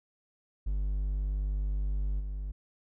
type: tone with level steps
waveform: triangle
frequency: 49.63 Hz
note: G1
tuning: 22 cents sharp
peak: -26 / -31 dBFS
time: 0.66-2.52 s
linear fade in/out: 10 ms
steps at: 2.19 s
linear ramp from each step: 20 ms
effects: none